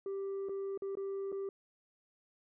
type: tone with dropouts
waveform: sine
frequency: 392 Hz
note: G4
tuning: in tune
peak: -33 dBFS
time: 0.06-1.49 s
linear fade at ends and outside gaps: 2 ms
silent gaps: 0.487-0.493 / 0.776-0.821 / 0.953-0.971 / 1.319-1.325 s
effects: tanh soft clip ceiling -35 dBFS